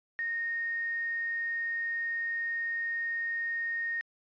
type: tone with quantisation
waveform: sine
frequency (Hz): 1851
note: A#6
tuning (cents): -13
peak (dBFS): -30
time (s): 0.19-4.01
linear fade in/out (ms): 0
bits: 9
effects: resampled to 11025 Hz